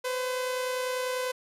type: tone pair together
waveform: sawtooth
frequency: 506 / 536.1 Hz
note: B4 / C5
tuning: +42 / +42 cents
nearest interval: minor second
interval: 100 cents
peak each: -25 / -36 dBFS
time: 0.04-1.32 s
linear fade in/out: 10 ms
effects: resampled to 32000 Hz